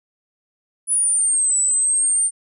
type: exponential two-way sweep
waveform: sine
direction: down then up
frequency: 10000 to 7902 to 8950 Hz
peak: -15 dBFS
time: 0.87-2.31 s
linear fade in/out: 50 ms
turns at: 1.58 s
effects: none